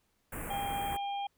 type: band-stop noise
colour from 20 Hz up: pink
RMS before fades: -40 dBFS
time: 0.32-0.97 s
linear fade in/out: 5 ms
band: 2500 to 8100 Hz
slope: 48 dB/octave
type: harmonic tone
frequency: 802 Hz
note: G5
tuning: 39 cents sharp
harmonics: 1 / 3 / 4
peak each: -33 / -49 / -45 dBFS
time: 0.5-1.27 s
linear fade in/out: 5 ms
effects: pink hiss -75 dBFS RMS until 1.37 s